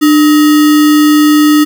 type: tone with sample-and-hold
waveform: sine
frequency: 300 Hz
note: D4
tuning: 37 cents sharp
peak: -3 dBFS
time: 0.01-1.65 s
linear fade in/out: 20 ms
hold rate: 1575 Hz
effects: none

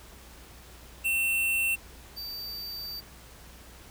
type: tone pair in turn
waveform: square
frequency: 2700 / 4640 Hz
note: E7 / D8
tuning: +41 / -22 cents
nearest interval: major sixth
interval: 937 cents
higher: second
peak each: -25 / -36 dBFS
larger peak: first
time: 1.04-1.76 / 2.16-3.01 s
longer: second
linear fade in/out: 20 ms
effects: added 60 Hz sine -51 dBFS peak until 3.9 s + pink hiss -51 dBFS RMS until 3.9 s

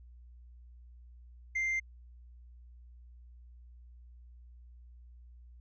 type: tone with tanh clipping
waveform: sine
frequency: 2093 Hz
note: C7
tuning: in tune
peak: -30 dBFS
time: 1.55-1.8 s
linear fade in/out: 10 ms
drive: 2 dB
effects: added 60 Hz sine -51 dBFS peak until 5.6 s + resampled to 16000 Hz

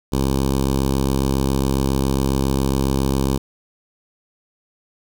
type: tone with notch filter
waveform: 10% pulse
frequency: 67.3 Hz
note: C2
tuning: 49 cents sharp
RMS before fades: -19 dBFS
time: 0.12-3.38 s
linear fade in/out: 10 ms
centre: 1900 Hz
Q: 0.76
effects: none

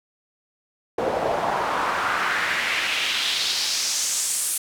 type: noise with band-pass filter sweep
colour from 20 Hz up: pink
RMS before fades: -24 dBFS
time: 0.98-4.58 s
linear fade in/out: 5 ms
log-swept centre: 530 to 10000 Hz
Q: 2.2
effects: none

